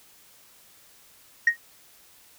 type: tone with exponential decay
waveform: sine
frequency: 1870 Hz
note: A#6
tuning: 5 cents sharp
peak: -10 dBFS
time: 1.47-1.57 s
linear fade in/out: 5 ms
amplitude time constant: 20 ms
effects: tanh soft clip ceiling -12 dBFS + white hiss -55 dBFS RMS until 2.38 s